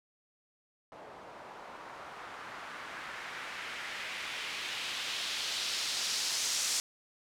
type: noise with low-pass filter sweep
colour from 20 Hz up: blue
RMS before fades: -38 dBFS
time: 0.92-6.8 s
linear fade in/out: 0 ms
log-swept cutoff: 710 to 6400 Hz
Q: 1.4
effects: none